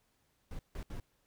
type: noise bursts at uneven times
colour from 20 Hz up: brown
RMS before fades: -41 dBFS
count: 3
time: 0.51-0.59 / 0.75-0.83 / 0.9-1 s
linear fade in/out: 2 ms
effects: pink hiss -75 dBFS RMS until 1.26 s

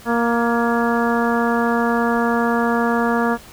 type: harmonic tone with a mistuned harmonic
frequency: 234 Hz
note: A#3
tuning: 7 cents sharp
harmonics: 1 / 2 / 3 / 4 / 5 / 6 / 7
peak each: -19 / -22 / -24 / -25 / -26 / -27 / -27 dBFS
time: 0.05-3.38 s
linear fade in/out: 50 ms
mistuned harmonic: 7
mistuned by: +38 cents
effects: pink hiss -42 dBFS RMS until 3.52 s

